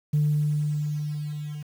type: tone with level ramp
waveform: sine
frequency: 149.2 Hz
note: D3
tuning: 28 cents sharp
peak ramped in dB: -17 to -32 dBFS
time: 0.13-1.63 s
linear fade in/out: 10 ms
effects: tanh soft clip ceiling -15 dBFS + 8-bit